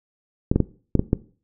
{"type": "clicks", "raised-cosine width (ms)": 3, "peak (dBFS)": -4, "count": 6, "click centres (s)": [0.515, 0.56, 0.603, 0.953, 0.994, 1.131], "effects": ["noise-tail reverb RT60 0.4 s tail -18 dB re dry"]}